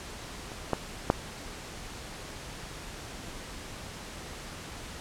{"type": "clicks", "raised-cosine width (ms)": 1, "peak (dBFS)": [-27, -11, -6], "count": 3, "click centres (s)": [0.518, 0.733, 1.101], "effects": ["pink hiss -42 dBFS RMS until 5 s", "low-pass 9000 Hz 12 dB/octave"]}